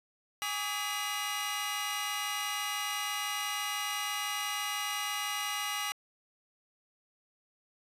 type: tone cluster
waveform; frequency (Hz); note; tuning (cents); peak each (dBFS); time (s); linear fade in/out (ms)
sawtooth; 824 / 1154 / 1260 / 2010 / 2859; G#5 / D6 / D#6 / B6 / F7; -14 / -31 / +21 / +30 / +40; -36 / -37 / -37 / -35 / -34; 0.42-5.92; 0
effects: resampled to 32000 Hz